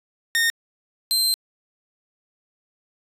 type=tone pair in turn; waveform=sawtooth; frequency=1838 / 4126 Hz; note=A#6 / C8; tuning=-25 / -25 cents; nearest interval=octave + major second; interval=1400 cents; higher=second; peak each=-14 / -15 dBFS; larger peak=first; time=0.35-0.5 / 1.11-1.34 s; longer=second; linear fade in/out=0 ms; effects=resampled to 32000 Hz